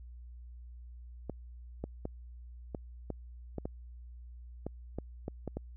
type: clicks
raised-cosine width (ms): 2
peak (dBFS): -23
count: 12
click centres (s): 1.297 / 1.84 / 2.054 / 2.748 / 3.103 / 3.583 / 3.655 / 4.666 / 4.986 / 5.281 / 5.477 / 5.57
effects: added 60 Hz sine -46 dBFS peak until 5.76 s